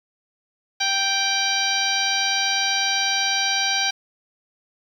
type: harmonic tone with a mistuned harmonic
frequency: 784 Hz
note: G5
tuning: in tune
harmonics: 1 / 2 / 3 / 4 / 5 / 6 / 7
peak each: -27 / -27 / -27 / -27 / -27 / -27 / -27 dBFS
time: 0.8-3.91 s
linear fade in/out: 10 ms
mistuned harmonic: 7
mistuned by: +80 cents
effects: 8-bit